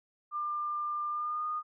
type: tone with pitch glide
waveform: sine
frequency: 1196 to 1226.8 Hz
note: D6 to D#6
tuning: +31 to -25 cents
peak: -31 dBFS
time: 0.31-1.63 s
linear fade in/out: 50 ms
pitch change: +44 cents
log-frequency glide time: 1.09-1.46 s
effects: none